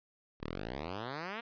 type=exponential sweep; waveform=5% pulse; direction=up; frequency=34.02 to 240 Hz; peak=-27 dBFS; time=0.4-1.41 s; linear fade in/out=10 ms; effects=resampled to 11025 Hz